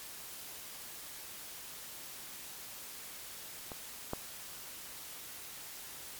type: clicks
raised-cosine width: 1 ms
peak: -28 / -20 dBFS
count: 2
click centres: 3.718 / 4.134 s
effects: white hiss -47 dBFS RMS until 6.19 s + MP3 96 kbps